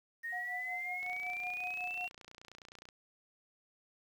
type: exponential sweep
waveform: sine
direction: up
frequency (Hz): 1842 to 2755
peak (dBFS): -37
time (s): 0.23-2.09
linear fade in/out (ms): 20
type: tone with tremolo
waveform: sine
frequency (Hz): 726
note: F#5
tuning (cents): -33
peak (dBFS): -39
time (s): 0.32-2.07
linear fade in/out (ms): 10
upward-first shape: triangle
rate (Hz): 5.4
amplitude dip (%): 95
type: click train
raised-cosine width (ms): 0.2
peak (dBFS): -34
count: 56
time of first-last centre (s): 1.03-2.888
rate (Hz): 29.6
effects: 10-bit